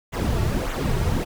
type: noise with flanger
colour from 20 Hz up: brown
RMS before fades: -23 dBFS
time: 0.12-1.25 s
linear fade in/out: 20 ms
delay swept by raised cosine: 0.2 to 4 ms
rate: 1.7 Hz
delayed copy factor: -0.7
effects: none